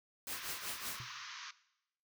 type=noise with tremolo; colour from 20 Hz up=white; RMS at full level=-40 dBFS; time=0.27-0.99 s; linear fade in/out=0 ms; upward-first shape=triangle; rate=5.3 Hz; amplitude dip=90%
type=band-pass noise; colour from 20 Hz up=pink; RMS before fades=-48 dBFS; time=0.32-1.51 s; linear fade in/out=5 ms; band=990 to 6400 Hz; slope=96 dB/octave
type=tone with exponential decay; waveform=triangle; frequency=123.47 Hz; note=B2; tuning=in tune; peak=-40 dBFS; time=1-1.12 s; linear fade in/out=0 ms; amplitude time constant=26 ms
effects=noise-tail reverb RT60 0.8 s tail -17 dB re dry